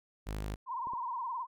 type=tone; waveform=sawtooth; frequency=51.91 Hz; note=G#1; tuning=in tune; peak=-32 dBFS; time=0.26-0.56 s; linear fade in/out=20 ms
type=tone with vibrato; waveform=sine; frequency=987.8 Hz; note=B5; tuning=in tune; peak=-34 dBFS; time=0.66-1.47 s; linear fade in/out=50 ms; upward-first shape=sine; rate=19 Hz; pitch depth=120 cents each way
type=clicks; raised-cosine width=2 ms; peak=-37 dBFS; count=2; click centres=0.871 / 0.935 s
effects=none